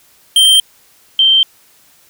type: tone pair in turn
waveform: square / sine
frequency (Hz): 3145 / 3133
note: G7 / G7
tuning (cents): +5 / -2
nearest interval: unison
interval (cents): 7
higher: first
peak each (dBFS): -6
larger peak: neither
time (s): 0.36-0.6 / 1.19-1.43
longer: neither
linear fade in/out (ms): 2
effects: white hiss -49 dBFS RMS until 2.09 s